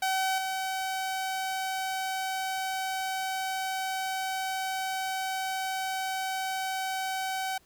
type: tone with level steps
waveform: sawtooth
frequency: 761 Hz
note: F#5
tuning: 48 cents sharp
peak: -22 / -26 dBFS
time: 0.02-7.58 s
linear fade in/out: 5 ms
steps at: 0.38 s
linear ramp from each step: 2 ms
effects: pink hiss -63 dBFS RMS until 7.65 s